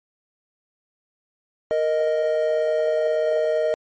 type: tone pair together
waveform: triangle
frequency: 465.5 / 622.3 Hz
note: A#4 / D#5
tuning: -2 / 0 cents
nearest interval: perfect fourth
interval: 502 cents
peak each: -21 / -18 dBFS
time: 1.71-3.74 s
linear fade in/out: 0 ms
effects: MP3 32 kbps